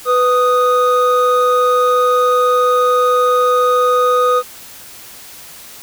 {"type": "tone pair together", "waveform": "triangle", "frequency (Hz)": [497, 1243], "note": ["B4", "D#6"], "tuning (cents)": [11, -2], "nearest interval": "octave + major third", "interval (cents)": 1587, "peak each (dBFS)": -11, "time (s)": [0.05, 4.43], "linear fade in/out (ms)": 50, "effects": ["white hiss -36 dBFS RMS until 5.82 s"]}